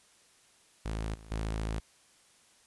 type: tone with level steps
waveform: sawtooth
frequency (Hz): 54.2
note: A1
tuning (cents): -25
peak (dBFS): -29 / -45 / -28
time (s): 0.85-1.8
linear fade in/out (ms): 10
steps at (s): 1.14 / 1.31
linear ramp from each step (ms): 5
effects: white hiss -63 dBFS RMS until 2.66 s + resampled to 24000 Hz